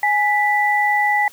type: tone pair together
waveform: sine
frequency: 831.3 / 1974 Hz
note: G#5 / B6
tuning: +1 / -1 cents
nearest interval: octave + minor third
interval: 1498 cents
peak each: -17 dBFS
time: 0.03-1.28 s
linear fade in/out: 2 ms
effects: white hiss -46 dBFS RMS until 1.32 s